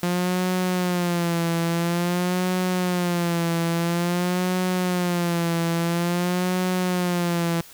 sawtooth tone with vibrato, 175.3 Hz, F3, 7 cents sharp, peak -17 dBFS, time 0.03-7.61 s, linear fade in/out 2 ms, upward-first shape sine, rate 0.49 Hz, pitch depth 78 cents each way, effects white hiss -46 dBFS RMS until 7.73 s

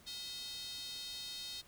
square tone with high-pass filter, 285.5 Hz, D4, 49 cents flat, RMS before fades -45 dBFS, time 0.06-1.62 s, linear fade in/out 20 ms, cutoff 3900 Hz, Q 4.9, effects pink hiss -62 dBFS RMS until 1.67 s

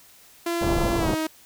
sawtooth tone with pitch glide, 340.5 to 315.9 Hz, F4 to D#4, -44 to +26 cents, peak -20 dBFS, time 0.46-1.27 s, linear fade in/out 5 ms, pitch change -130 cents, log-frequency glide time 0.98-1.08 s
pink low-pass noise, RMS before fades -25 dBFS, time 0.61-1.15 s, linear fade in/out 10 ms, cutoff 1000 Hz, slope 24 dB/octave
effects white hiss -52 dBFS RMS until 1.45 s

